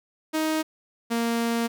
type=tone pair in turn; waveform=sawtooth; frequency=313.9 / 232.4 Hz; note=D#4 / A#3; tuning=+15 / -5 cents; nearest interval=perfect fourth; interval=520 cents; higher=first; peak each=-19 dBFS; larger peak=neither; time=0.33-0.63 / 1.1-1.68 s; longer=second; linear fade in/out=20 ms; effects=none